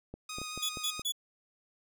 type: clicks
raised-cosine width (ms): 2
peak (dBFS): -28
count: 6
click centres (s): 0.14 / 0.385 / 0.416 / 0.576 / 0.772 / 0.995
type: tone with vibrato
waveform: 10% pulse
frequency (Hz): 1244.5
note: D#6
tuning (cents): 0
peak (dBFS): -30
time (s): 0.29-1.02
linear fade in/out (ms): 5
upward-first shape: sine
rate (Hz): 8.7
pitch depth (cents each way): 11
type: tone bursts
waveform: sawtooth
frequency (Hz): 3415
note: G#7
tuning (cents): +48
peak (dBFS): -27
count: 3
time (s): 0.62-1.122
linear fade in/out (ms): 10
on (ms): 74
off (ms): 140
effects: none